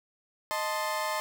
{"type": "chord", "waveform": "30% pulse", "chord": "A diminished", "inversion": "second", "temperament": "equal", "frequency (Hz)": [622.3, 880, 1046.5], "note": ["Eb5", "A5", "C6"], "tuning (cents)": [0, 0, 0], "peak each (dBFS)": -31, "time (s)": [0.51, 1.2], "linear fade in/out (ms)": 0, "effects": []}